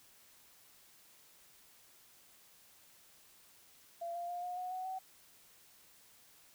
sine tone with pitch steps, 683 / 694.5 / 706.3 / 718.2 / 730.3 / 742.7 / 755.2 Hz, F5 / F5 / F5 / F5 / F#5 / F#5 / F#5, -39 / -10 / +19 / +48 / -23 / +6 / +35 cents, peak -38 dBFS, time 4.01-4.99 s, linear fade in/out 10 ms, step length 140 ms, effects white hiss -63 dBFS RMS until 6.54 s

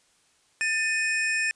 square tone pair together, 1784.1 / 2500 Hz, A6 / D#7, +24 / +8 cents, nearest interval tritone, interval 584 cents, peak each -27 dBFS, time 0.61-1.51 s, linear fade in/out 0 ms, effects white hiss -64 dBFS RMS until 1.55 s + resampled to 22050 Hz

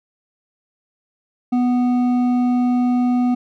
sine tone with hard clipping, 246.9 Hz, B3, in tune, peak -16 dBFS, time 1.52-3.35 s, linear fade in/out 10 ms, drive 7 dB, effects none

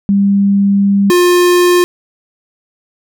sine / square tone pair in turn, 199.1 / 354.8 Hz, G3 / F4, +27 / +27 cents, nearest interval minor seventh, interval 1000 cents, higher second, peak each -7 dBFS, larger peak neither, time 0.09-1.1 / 1.1-1.84 s, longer first, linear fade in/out 0 ms, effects none

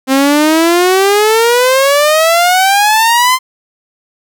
sawtooth exponential sweep, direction up, 261.6 to 1046.5 Hz, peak -3 dBFS, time 0.07-3.39 s, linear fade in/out 50 ms, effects none

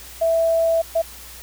sine tone bursts at uneven times, 659 Hz, E5, 1 cent flat, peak -15 dBFS, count 2, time 0.21-0.82 / 0.95-1.02 s, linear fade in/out 10 ms, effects added 60 Hz sine -44 dBFS peak until 1.42 s + white hiss -40 dBFS RMS until 1.42 s

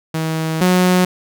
sawtooth tone pair in turn, 160 / 181.97 Hz, D#3 / F#3, +49 / -29 cents, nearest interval major second, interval 222 cents, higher second, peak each -14 / -7 dBFS, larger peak second, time 0.14-0.61 / 0.61-1.05 s, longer first, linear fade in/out 5 ms, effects none

